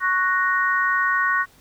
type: chord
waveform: sine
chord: F# major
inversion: second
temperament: equal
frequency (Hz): 1108.7 / 1480 / 1864.7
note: C#6 / F#6 / A#6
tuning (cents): 0 / 0 / 0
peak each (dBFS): -22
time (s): 0-1.46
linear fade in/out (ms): 50
effects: pink hiss -54 dBFS RMS until 1.6 s